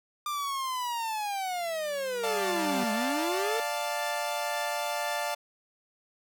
45% pulse linear two-way sweep, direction down then up, 1199 to 207.7 to 461.6 Hz, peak -30 dBFS, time 0.26-3.6 s, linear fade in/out 2 ms, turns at 2.92 s
30% pulse tone with exponential growth, 194.2 Hz, G3, 16 cents flat, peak -28 dBFS, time 1.46-2.84 s, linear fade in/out 5 ms, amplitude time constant 300 ms
sawtooth chord, D minor, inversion none, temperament equal, 587.3 / 698.5 / 880 Hz, D5 / F5 / A5, 0 / 0 / 0 cents, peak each -30 dBFS, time 2.23-5.35 s, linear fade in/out 10 ms
effects none

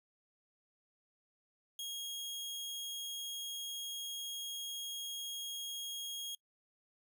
sawtooth tone, 3274 Hz, G#7, 25 cents flat, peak -37 dBFS, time 1.79-6.35 s, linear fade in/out 2 ms, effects noise-tail reverb RT60 0.1 s tail -25 dB re dry

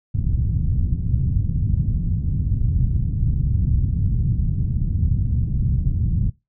white low-pass noise, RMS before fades -20 dBFS, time 0.14-6.3 s, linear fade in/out 5 ms, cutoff 140 Hz, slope 24 dB/octave, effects noise-tail reverb RT60 0.2 s tail -19 dB re dry

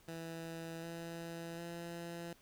15% pulse tone with pitch steps, 164.81 / 167.4 / 170.03 Hz, E3 / E3 / F3, 0 / +27 / -46 cents, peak -37 dBFS, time 0.08-2.33 s, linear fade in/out 2 ms, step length 750 ms, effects pink hiss -66 dBFS RMS until 2.41 s

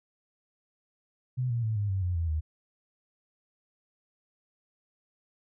sine tone with pitch steps, 126.5 / 118.03 / 110.12 / 102.75 / 95.87 / 89.45 / 83.46 / 77.87 Hz, B2 / A#2 / A2 / G#2 / G2 / F2 / E2 / D#2, +42 / +22 / +2 / -18 / -38 / +42 / +22 / +2 cents, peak -26 dBFS, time 1.37-2.41 s, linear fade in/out 20 ms, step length 130 ms, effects none

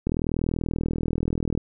click train, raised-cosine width 3 ms, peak -12 dBFS, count 62, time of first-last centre 0.07-1.576 s, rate 40.5 Hz, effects none

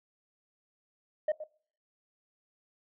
sine tone with echo, 615 Hz, D#5, 20 cents flat, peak -22 dBFS, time 1.28-1.32 s, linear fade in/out 5 ms, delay 120 ms, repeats 1, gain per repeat -14 dB, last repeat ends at 1.44 s, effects noise-tail reverb RT60 0.5 s tail -23 dB re dry + tanh soft clip ceiling -24 dBFS

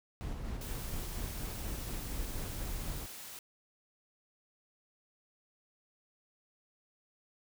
brown noise with tremolo, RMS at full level -38 dBFS, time 0.21-3.06 s, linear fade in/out 0 ms, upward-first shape square, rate 4.2 Hz, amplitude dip 30%
white noise, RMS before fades -47 dBFS, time 0.61-3.39 s, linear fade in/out 2 ms
effects none

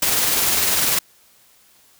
white noise with tremolo, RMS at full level -17 dBFS, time 0.02-0.99 s, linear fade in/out 5 ms, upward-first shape triangle, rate 20 Hz, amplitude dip 35%, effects white hiss -54 dBFS RMS until 1.99 s

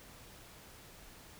silence, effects pink hiss -55 dBFS RMS until 1.39 s

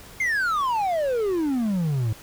triangle exponential sweep, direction down, 2158 to 104.3 Hz, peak -19 dBFS, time 0.2-2.13 s, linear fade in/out 5 ms, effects pink hiss -45 dBFS RMS until 2.22 s

